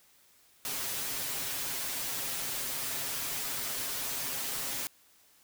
white noise with comb filter, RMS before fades -35 dBFS, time 0.65-4.87 s, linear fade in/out 0 ms, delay 7.4 ms, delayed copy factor +0.75, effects white hiss -63 dBFS RMS until 5.43 s

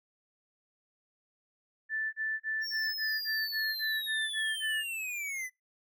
sine tone bursts, 1760 Hz, A6, in tune, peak -30 dBFS, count 11, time 1.89-4.84 s, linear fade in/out 50 ms, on 240 ms, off 31 ms
square linear sweep, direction down, 5588 to 1975.5 Hz, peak -35 dBFS, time 2.61-5.5 s, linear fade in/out 50 ms
effects noise-tail reverb RT60 0.2 s tail -25 dB re dry

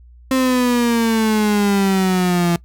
35% pulse exponential sweep, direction down, 263.9 to 170 Hz, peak -12 dBFS, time 0.31-2.56 s, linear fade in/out 2 ms, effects noise-tail reverb RT60 0.1 s tail -21 dB re dry + added 60 Hz sine -41 dBFS peak until 2.64 s

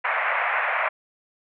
white band-pass noise, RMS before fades -24 dBFS, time 0.04-0.89 s, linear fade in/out 10 ms, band 580 to 2300 Hz, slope 48 dB/octave, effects none

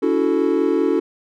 triangle chord, F# minor seventh, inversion second, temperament equal with one note detuned, 284.5 / 329.6 / 370 / 440 Hz, C#4 / E4 / F#4 / A4, +45 / 0 / 0 / 0 cents, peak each -19 dBFS, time 0.02-1 s, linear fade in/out 10 ms, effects none

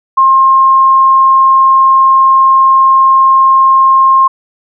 sine tone, 1065 Hz, C6, 30 cents sharp, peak -3 dBFS, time 0.17-4.28 s, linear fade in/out 10 ms, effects none

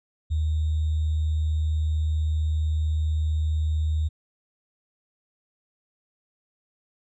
sine tone with sample-and-hold, 77.78 Hz, D#2, in tune, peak -21 dBFS, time 0.3-4.09 s, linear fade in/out 20 ms, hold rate 3675 Hz, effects resampled to 16000 Hz

